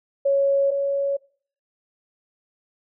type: tone pair in turn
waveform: sine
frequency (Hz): 554.4 / 557.6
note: C#5 / C#5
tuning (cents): 0 / +10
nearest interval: unison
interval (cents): 10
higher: second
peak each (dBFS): -16 / -20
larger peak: first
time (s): 0.25-0.71 / 0.71-1.17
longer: neither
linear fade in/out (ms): 10
effects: noise-tail reverb RT60 0.5 s tail -23 dB re dry